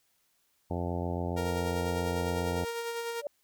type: harmonic tone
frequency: 87.31 Hz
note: F2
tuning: in tune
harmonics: 1 / 2 / 3 / 4 / 5 / 6 / 7 / 8 / 9 / 10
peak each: -34 / -37 / -39 / -40 / -41 / -42 / -42 / -43 / -44 / -44 dBFS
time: 0.7-2.65 s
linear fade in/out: 10 ms
type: tone with tremolo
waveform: sawtooth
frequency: 466.2 Hz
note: A#4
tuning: in tune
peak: -28 dBFS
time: 1.36-3.22 s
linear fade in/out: 20 ms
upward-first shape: sine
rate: 10 Hz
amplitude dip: 35%
type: tone with exponential growth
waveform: sine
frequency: 579 Hz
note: D5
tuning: 25 cents flat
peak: -27 dBFS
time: 3.17-3.27 s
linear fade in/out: 2 ms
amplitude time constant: 21 ms
effects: white hiss -72 dBFS RMS until 3.43 s